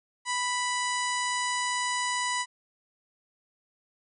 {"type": "harmonic tone", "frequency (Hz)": 987.8, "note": "B5", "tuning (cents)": 0, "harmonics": [1, 2, 3, 4, 5, 6, 7, 8, 9], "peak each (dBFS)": [-30, -32, -38, -39, -40, -43, -38, -42, -39], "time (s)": [0.25, 2.46], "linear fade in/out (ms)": 50, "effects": []}